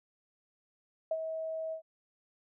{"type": "tone with ADSR envelope", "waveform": "sine", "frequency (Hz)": 642, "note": "E5", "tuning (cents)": -46, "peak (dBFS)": -27, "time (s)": [1.11, 1.82], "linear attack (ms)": 4, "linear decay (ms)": 49, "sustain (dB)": -7, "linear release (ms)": 97, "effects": []}